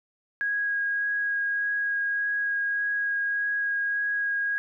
sine tone with vibrato, 1645 Hz, G#6, 17 cents flat, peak -24 dBFS, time 0.41-4.58 s, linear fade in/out 0 ms, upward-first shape sine, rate 1.7 Hz, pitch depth 9 cents each way, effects none

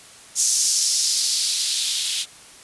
violet noise with band-pass filter sweep, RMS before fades -21 dBFS, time 0.35-2.26 s, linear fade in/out 50 ms, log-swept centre 6300 to 3300 Hz, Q 2.6, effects white hiss -45 dBFS RMS until 2.63 s + resampled to 24000 Hz

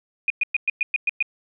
sine tone bursts, 2459 Hz, D#7, 21 cents flat, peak -17 dBFS, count 8, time 0.28-1.226 s, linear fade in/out 2 ms, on 22 ms, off 110 ms, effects none

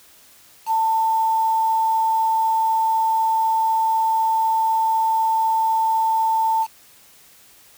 sine tone with quantisation, 892 Hz, A5, 23 cents sharp, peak -16 dBFS, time 0.66-6.67 s, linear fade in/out 50 ms, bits 6, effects white hiss -50 dBFS RMS until 7.77 s

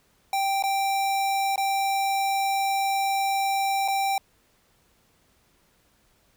square tone with dropouts, 784 Hz, G5, in tune, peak -23 dBFS, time 0.33-4.18 s, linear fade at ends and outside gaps 2 ms, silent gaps 0.625-0.637 / 1.559-1.578 / 3.879-3.883 s, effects pink hiss -64 dBFS RMS until 6.36 s

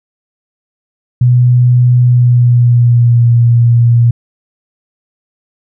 sine tone with pitch glide, 123.47 to 118.37 Hz, B2 to A#2, 0 to +27 cents, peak -4 dBFS, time 1.21-4.11 s, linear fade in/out 5 ms, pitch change -73 cents, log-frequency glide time 2.01-3.29 s, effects none

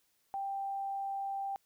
sine tone, 787 Hz, G5, 7 cents sharp, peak -34 dBFS, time 0.34-1.56 s, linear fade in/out 0 ms, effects white hiss -74 dBFS RMS until 1.65 s

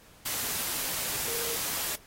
sine tone in noise, 466.2 Hz, A#4, in tune, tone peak -38 dBFS, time 1.27-1.56 s, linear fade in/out 10 ms, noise white, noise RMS -32 dBFS, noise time 0.25-1.96 s, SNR -9 dB, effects pink hiss -56 dBFS RMS until 2.06 s + AAC 48 kbps

